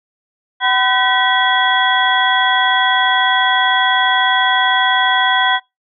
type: tone cluster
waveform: sine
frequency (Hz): 758 / 1008 / 1523 / 1940 / 3337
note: F#5 / B5 / F#6 / B6 / G#7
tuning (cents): +42 / +35 / +50 / -31 / +8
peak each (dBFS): -18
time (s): 0.6-5.6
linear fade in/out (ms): 50
effects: noise-tail reverb RT60 0.2 s tail -23 dB re dry